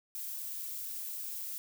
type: noise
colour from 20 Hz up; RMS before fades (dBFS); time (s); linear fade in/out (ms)
violet; -40; 0.15-1.58; 0
effects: none